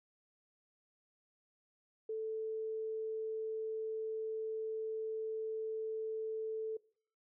sine tone, 440 Hz, A4, in tune, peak -36 dBFS, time 2.09-6.77 s, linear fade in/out 5 ms, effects noise-tail reverb RT60 0.5 s tail -22 dB re dry

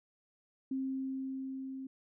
sine tone with level ramp, 265.5 Hz, C4, 25 cents sharp, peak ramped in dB -32 to -40 dBFS, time 0.71-1.87 s, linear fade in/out 5 ms, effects none

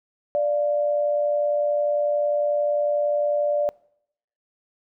sine tone pair together, 587.3 / 698.4 Hz, D5 / F5, 0 / 0 cents, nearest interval minor third, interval 300 cents, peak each -19 / -30 dBFS, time 0.35-3.69 s, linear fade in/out 0 ms, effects noise-tail reverb RT60 0.7 s tail -24 dB re dry

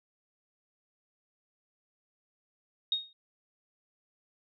sine tone with exponential decay, 3729 Hz, A#7, in tune, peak -23 dBFS, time 2.92-3.13 s, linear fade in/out 2 ms, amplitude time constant 45 ms, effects none

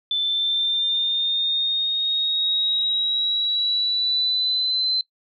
sine exponential sweep, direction up, 3520 to 4079 Hz, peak -19 dBFS, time 0.11-5.01 s, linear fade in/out 2 ms, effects noise-tail reverb RT60 0.1 s tail -21 dB re dry

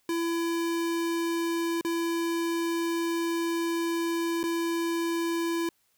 square tone with dropouts, 335.6 Hz, E4, 31 cents sharp, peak -27 dBFS, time 0.09-5.69 s, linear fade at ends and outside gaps 2 ms, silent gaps 1.811-1.848 / 4.431-4.438 s, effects white hiss -70 dBFS RMS until 5.97 s

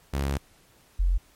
sawtooth / sine tone pair in turn, 69.3 / 44.21 Hz, C#2 / F1, 0 / +22 cents, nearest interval minor sixth, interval 778 cents, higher first, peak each -21 / -19 dBFS, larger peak second, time 0.13-0.38 / 0.99-1.18 s, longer first, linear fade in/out 10 ms, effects pink hiss -59 dBFS RMS until 1.35 s + MP3 64 kbps

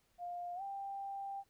sine tone with pitch glide, 704 to 790.2 Hz, F5 to G5, +14 to +14 cents, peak -40 dBFS, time 0.18-1.44 s, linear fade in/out 50 ms, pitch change +200 cents, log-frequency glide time 0.55-0.62 s, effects pink hiss -75 dBFS RMS until 1.49 s

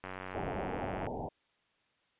click train, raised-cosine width 0.5 ms, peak -26 dBFS, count 97, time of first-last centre 0.04-1.067 s, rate 93.5 Hz
white low-pass noise, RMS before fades -38 dBFS, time 0.34-1.29 s, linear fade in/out 10 ms, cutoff 890 Hz, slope 96 dB/octave
effects white hiss -73 dBFS RMS until 2.19 s + resampled to 8000 Hz

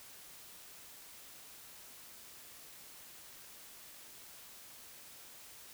silence, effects white hiss -54 dBFS RMS until 5.73 s

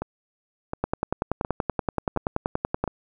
two click trains, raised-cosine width 1 ms, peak -14 / -9 dBFS, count 5 / 22, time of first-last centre 0.02-2.877 / 0.84-2.84 s, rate 1.4 / 10.5 Hz, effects none

